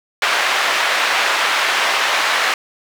white band-pass noise, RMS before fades -17 dBFS, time 0.22-2.54 s, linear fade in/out 2 ms, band 750 to 2400 Hz, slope 12 dB/octave, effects none

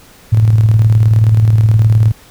sine tone with tremolo, 109.5 Hz, A2, 8 cents flat, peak -4 dBFS, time 0.32-2.12 s, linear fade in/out 10 ms, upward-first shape square, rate 19 Hz, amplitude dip 40%, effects pink hiss -42 dBFS RMS until 2.3 s

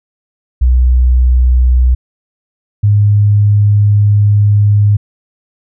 sine tone pair in turn, 62.3 / 103.3 Hz, B1 / G#2, +16 / -9 cents, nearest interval major sixth, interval 875 cents, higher second, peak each -5 dBFS, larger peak neither, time 0.61-1.95 / 2.83-4.97 s, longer second, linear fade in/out 10 ms, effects none

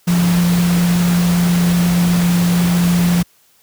sine tone in noise, 174.61 Hz, F3, in tune, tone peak -11 dBFS, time 0.07-3.23 s, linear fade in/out 10 ms, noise pink, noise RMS -23 dBFS, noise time 0.07-3.23 s, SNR +9 dB, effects white hiss -54 dBFS RMS until 3.62 s + high-pass 60 Hz 12 dB/octave

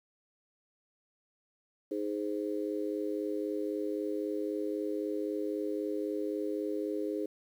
harmonic tone, 103.83 Hz, G#2, in tune, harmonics 3 / 4 / 5, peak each -35 / -35 / -39 dBFS, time 1.91-7.26 s, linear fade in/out 5 ms, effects 10-bit

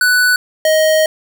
square tone pair in turn, 1488 / 627 Hz, F#6 / D#5, +9 / +13 cents, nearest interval octave + minor third, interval 1496 cents, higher first, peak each -10 dBFS, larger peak neither, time 0.01-0.36 / 0.65-1.06 s, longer second, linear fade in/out 2 ms, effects none

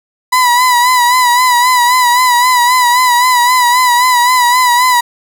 35% pulse tone with vibrato, 987.8 Hz, B5, in tune, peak -5 dBFS, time 0.32-5.01 s, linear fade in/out 10 ms, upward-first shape sine, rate 3.8 Hz, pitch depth 53 cents each way, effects none

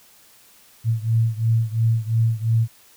sine beating tone pair, 112.5 / 115.4 Hz, A2 / A#2, +39 / -17 cents, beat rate 2.9 Hz, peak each -19 / -21 dBFS, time 0.84-2.68 s, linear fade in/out 50 ms, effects white hiss -52 dBFS RMS until 2.96 s

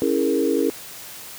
sine chord, A# half-diminished seventh, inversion first, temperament equal, 277.2 / 329.6 / 415.3 / 466.2 Hz, C#4 / E4 / G#4 / A#4, 0 / 0 / 0 / 0 cents, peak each -23 dBFS, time 0.02-0.7 s, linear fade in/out 0 ms, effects white hiss -38 dBFS RMS until 1.38 s + high-pass 60 Hz 12 dB/octave

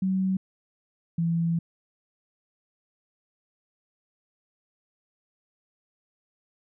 sine tone pair in turn, 189.1 / 167.28 Hz, F#3 / E3, +38 / +26 cents, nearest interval major second, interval 212 cents, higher first, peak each -22 dBFS, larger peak neither, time 0.02-0.37 / 1.18-1.59 s, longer second, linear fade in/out 5 ms, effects none

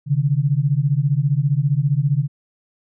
sine beating tone pair, 134.7 / 149.7 Hz, C#3 / D3, -49 / +33 cents, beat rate 15 Hz, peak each -18 dBFS, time 0.06-2.28 s, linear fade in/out 50 ms, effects none

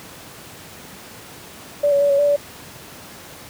sine tone with pitch steps, 580 / 564 / 572 / 559 / 580 / 576 Hz, D5 / C#5 / D5 / C#5 / D5 / D5, -22 / +30 / -46 / +14 / -22 / -34 cents, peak -13 dBFS, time 1.83-2.364 s, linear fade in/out 10 ms, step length 89 ms, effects pink hiss -39 dBFS RMS until 3.49 s + high-pass 100 Hz 12 dB/octave

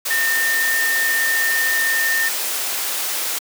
sine tone in noise, 1816 Hz, A#6, 46 cents flat, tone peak -17 dBFS, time 0.1-2.29 s, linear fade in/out 10 ms, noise white, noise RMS -23 dBFS, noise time 0.05-3.39 s, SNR +3 dB, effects high-pass 400 Hz 12 dB/octave

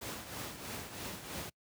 pink noise with tremolo, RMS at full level -40 dBFS, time 0.01-1.5 s, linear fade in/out 10 ms, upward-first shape triangle, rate 3.1 Hz, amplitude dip 65%, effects noise-tail reverb RT60 0.1 s tail -26 dB re dry + high-pass 80 Hz 12 dB/octave

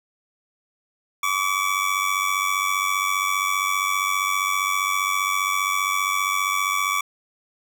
25% pulse tone with amplitude modulation, 1144 Hz, D6, 46 cents flat, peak -14 dBFS, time 1.23-7.01 s, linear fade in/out 5 ms, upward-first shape sine, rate 95.1 Hz, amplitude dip 65%, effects none

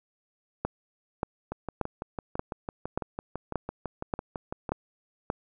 two click trains, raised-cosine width 1 ms, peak -13 / -19 dBFS, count 9 / 20, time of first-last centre 0.65-5.301 / 1.52-4.692 s, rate 1.72 / 5.99 Hz, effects none

